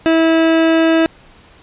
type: tone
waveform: 30% pulse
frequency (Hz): 325.4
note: E4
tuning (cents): -22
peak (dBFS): -7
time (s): 0.06-1.06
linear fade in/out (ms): 0
effects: pink hiss -45 dBFS RMS until 1.62 s + resampled to 8000 Hz